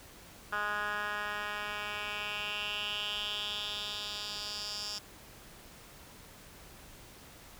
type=tone with band-pass filter sweep; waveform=10% pulse; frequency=207.7 Hz; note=G#3; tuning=in tune; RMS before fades=-37 dBFS; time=0.52-4.99 s; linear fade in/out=10 ms; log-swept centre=1500 to 5200 Hz; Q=3.9; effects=pink hiss -53 dBFS RMS until 7.59 s